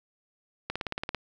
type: click train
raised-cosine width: 0.3 ms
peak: -15 dBFS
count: 9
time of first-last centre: 0.7-1.147 s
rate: 17.9 Hz
effects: none